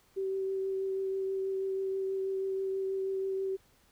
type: tone with vibrato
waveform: sine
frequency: 384.7 Hz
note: G4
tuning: 33 cents flat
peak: -30 dBFS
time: 0.16-3.57 s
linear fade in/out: 20 ms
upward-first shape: triangle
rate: 6.2 Hz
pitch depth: 13 cents each way
effects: pink hiss -66 dBFS RMS until 3.91 s